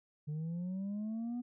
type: linear sweep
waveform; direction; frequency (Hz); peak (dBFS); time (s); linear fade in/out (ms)
sine; up; 146.83 to 246.9; -33; 0.27-1.42; 20
effects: tanh soft clip ceiling -35 dBFS

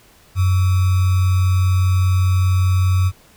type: tone with sample-and-hold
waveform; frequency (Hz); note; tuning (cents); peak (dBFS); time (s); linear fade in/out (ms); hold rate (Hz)
sine; 92.5; F#2; 0; -12; 0.35-3.12; 50; 1225
effects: pink hiss -50 dBFS RMS until 3.36 s

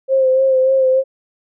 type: tone with vibrato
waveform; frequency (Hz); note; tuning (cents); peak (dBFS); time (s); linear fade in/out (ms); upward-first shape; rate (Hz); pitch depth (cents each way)
sine; 526; C5; +9; -10; 0.08-1.04; 50; sine; 3.4; 29
effects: none

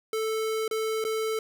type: tone with dropouts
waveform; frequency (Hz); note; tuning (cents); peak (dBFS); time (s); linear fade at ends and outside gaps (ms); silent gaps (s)
square; 440; A4; 0; -27; 0.13-1.39; 2; 0.679-0.711 / 1.041-1.049
effects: none

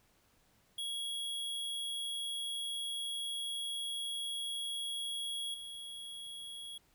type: tone with level steps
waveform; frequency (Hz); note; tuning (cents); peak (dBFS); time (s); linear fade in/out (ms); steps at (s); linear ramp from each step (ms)
square; 3322; G#7; 0; -37 / -44; 0.78-6.78; 5; 5.54; 2
effects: pink hiss -70 dBFS RMS until 6.94 s

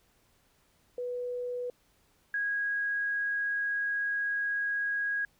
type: tone pair in turn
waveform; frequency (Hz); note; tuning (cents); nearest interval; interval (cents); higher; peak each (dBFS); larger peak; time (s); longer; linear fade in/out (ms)
sine; 492 / 1647.3; B4 / G#6; -7 / -15; octave + major sixth; 2092; second; -32 / -28; second; 0.98-1.7 / 2.34-5.25; second; 2
effects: pink hiss -68 dBFS RMS until 5.39 s

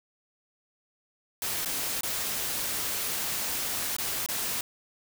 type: noise with dropouts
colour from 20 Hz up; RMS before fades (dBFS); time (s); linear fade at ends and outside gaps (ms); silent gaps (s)
white; -31; 1.42-4.61; 1; 1.648-1.658 / 2.009-2.033 / 3.966-3.984 / 4.262-4.287
effects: none

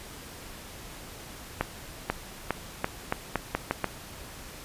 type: accelerating click train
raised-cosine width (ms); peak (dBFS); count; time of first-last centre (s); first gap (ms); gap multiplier
0.5; -10; 9; 1.61-3.843; 490; 0.83
effects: pink hiss -44 dBFS RMS until 4.64 s + resampled to 32000 Hz

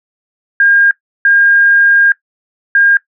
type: tone bursts at uneven times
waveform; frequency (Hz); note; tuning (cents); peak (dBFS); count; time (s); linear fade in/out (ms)
sine; 1614; G#6; -50; -5; 3; 0.6-0.91 / 1.25-2.12 / 2.75-2.97; 2
effects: noise-tail reverb RT60 0.1 s tail -19 dB re dry

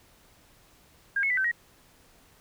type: tone with pitch steps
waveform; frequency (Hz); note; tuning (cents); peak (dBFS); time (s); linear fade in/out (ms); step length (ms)
sine; 1612 / 2188 / 1987 / 1541 / 1892; G6 / C#7 / B6 / G6 / A#6; +48 / -23 / +10 / -30 / +25; -23; 1.16-1.515; 5; 71
effects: pink hiss -59 dBFS RMS until 2.4 s

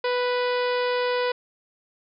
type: harmonic tone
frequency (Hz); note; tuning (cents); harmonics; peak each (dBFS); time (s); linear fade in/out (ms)
493.9; B4; 0; 1 / 2 / 3 / 4 / 5 / 6 / 7 / 8 / 9 / 10; -23 / -29 / -33 / -35 / -37 / -39 / -40 / -41 / -42 / -43; 0.04-1.32; 5
effects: none

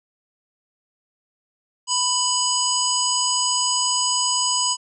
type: harmonic tone with a mistuned harmonic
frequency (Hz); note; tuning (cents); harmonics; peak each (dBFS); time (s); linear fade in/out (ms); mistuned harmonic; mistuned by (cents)
993; B5; +9; 1 / 3 / 5 / 7 / 8; -25 / -25 / -25 / -25 / -25; 1.87-4.77; 50; 7; -63
effects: none

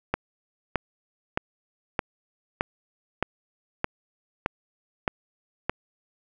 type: click train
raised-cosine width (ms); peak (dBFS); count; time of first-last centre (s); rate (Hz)
0.5; -8; 10; 0.14-5.696; 1.62
effects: none

